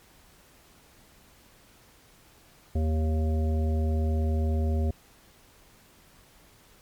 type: harmonic tone with a mistuned harmonic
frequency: 78.7 Hz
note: D#2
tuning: 20 cents sharp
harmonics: 1 / 3 / 5 / 7 / 9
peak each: -23 / -33 / -37 / -40 / -42 dBFS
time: 2.75-4.91 s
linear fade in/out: 5 ms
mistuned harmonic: 9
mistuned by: -30 cents
effects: pink hiss -57 dBFS RMS until 6.81 s + MP3 96 kbps